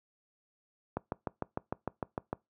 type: click train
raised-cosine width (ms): 1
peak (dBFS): -18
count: 10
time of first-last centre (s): 0.97-2.33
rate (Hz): 6.62
effects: noise-tail reverb RT60 0.2 s tail -23 dB re dry + high-pass 80 Hz 12 dB/octave